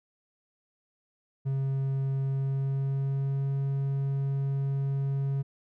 triangle tone with pitch glide, 135.5 to 137.63 Hz, C#3 to C#3, -39 to -12 cents, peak -24 dBFS, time 1.45-5.43 s, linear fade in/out 20 ms, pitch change +27 cents, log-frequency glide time 2.24-3.54 s, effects none

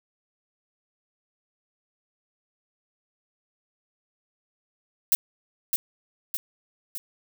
violet noise with echo, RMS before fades -19 dBFS, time 5.12-5.15 s, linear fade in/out 0 ms, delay 610 ms, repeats 3, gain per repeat -5 dB, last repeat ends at 6.98 s, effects none

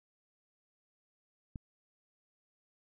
click, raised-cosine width 5 ms, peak -29 dBFS, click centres 1.558 s, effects none

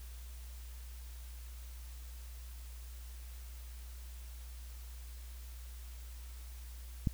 click, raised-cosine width 5 ms, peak -18 dBFS, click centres 7.072 s, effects added 60 Hz sine -45 dBFS peak until 7.13 s + white hiss -58 dBFS RMS until 7.13 s

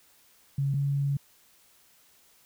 sine tone pair in turn, 139 / 140.53 Hz, C#3 / C#3, +5 / +24 cents, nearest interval unison, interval 19 cents, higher second, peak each -24 / -24 dBFS, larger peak neither, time 0.58-0.74 / 0.74-1.17 s, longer second, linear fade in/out 5 ms, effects white hiss -61 dBFS RMS until 2.45 s

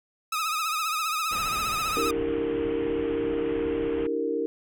sawtooth tone with vibrato, 1269 Hz, D#6, 34 cents sharp, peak -22 dBFS, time 0.32-2.11 s, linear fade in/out 5 ms, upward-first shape triangle, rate 15 Hz, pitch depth 85 cents each way
pink low-pass noise, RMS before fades -39 dBFS, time 1.31-4.07 s, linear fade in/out 5 ms, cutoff 3200 Hz, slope 96 dB/octave
sine chord, E half-diminished seventh, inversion third, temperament equal with one note detuned, 293.7 / 329.6 / 392 / 462.1 Hz, D4 / E4 / G4 / Bb4, 0 / 0 / 0 / -15 cents, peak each -32 / -32 / -33 / -27 dBFS, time 1.97-4.46 s, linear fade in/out 0 ms
effects none

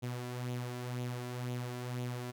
sawtooth tone with flanger, 123.47 Hz, B2, in tune, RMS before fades -39 dBFS, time 0.02-2.32 s, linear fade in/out 20 ms, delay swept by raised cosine 0.29 to 2.99 ms, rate 2 Hz, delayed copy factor +0.5, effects none

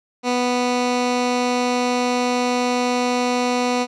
15% pulse tone with low-pass filter, 246.9 Hz, B3, in tune, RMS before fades -20 dBFS, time 0.23-3.87 s, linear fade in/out 50 ms, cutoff 6000 Hz, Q 1.1, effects none

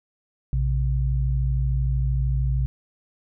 sine tone pair together, 58.71 / 131.8 Hz, A#1 / C3, +13 / +13 cents, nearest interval octave + major second, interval 1400 cents, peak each -21 / -24 dBFS, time 0.53-2.66 s, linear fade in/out 0 ms, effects none

